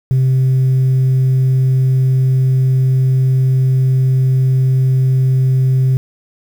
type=tone; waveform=sine; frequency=130.81 Hz; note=C3; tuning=in tune; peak=-7 dBFS; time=0.11-5.97 s; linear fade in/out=0 ms; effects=tanh soft clip ceiling -8 dBFS + 7-bit